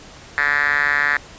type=tone with band-pass filter; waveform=5% pulse; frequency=145.1 Hz; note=D3; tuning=21 cents flat; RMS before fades=-18 dBFS; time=0.38-1.17 s; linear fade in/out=0 ms; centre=1800 Hz; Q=6.1; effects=pink hiss -41 dBFS RMS until 1.38 s + resampled to 16000 Hz